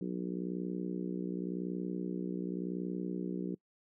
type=harmonic tone; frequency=60.9 Hz; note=B1; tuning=24 cents flat; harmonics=3 / 4 / 5 / 6 / 7 / 8; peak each=-37 / -45 / -40 / -42 / -46 / -53 dBFS; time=0.01-3.55 s; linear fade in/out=5 ms; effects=noise-tail reverb RT60 0.1 s tail -25 dB re dry